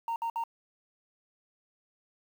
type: tone bursts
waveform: sine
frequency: 922 Hz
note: A#5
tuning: 19 cents flat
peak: -27 dBFS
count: 3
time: 0.08-0.438 s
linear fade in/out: 2 ms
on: 80 ms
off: 59 ms
effects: tanh soft clip ceiling -28 dBFS + 9-bit